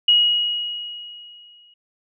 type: tone with exponential decay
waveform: sine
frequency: 2897 Hz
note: F#7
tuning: 37 cents flat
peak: -10 dBFS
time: 0.08-1.74 s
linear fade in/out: 5 ms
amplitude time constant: 360 ms
effects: none